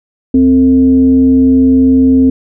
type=tone with frequency modulation; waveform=sine; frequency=261.6 Hz; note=C4; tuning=in tune; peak=-4 dBFS; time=0.34-2.3 s; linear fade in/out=5 ms; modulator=188 Hz; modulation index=0.39; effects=none